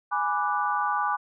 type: chord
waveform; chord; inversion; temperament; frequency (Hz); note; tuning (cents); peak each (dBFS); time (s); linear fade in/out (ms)
sine; G# half-diminished seventh; none; equal; 830.6 / 987.8 / 1174.7 / 1480; G#5 / B5 / D6 / F#6; 0 / 0 / 0 / 0; -28 / -30 / -27 / -32; 0.11-1.17; 20
effects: none